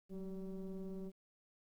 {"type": "tone with frequency modulation", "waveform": "sine", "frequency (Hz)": 186.7, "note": "F#3", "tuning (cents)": 16, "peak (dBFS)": -40, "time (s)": [0.09, 1.12], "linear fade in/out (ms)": 50, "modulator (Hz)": 196, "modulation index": 1.1, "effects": ["tanh soft clip ceiling -40 dBFS", "12-bit"]}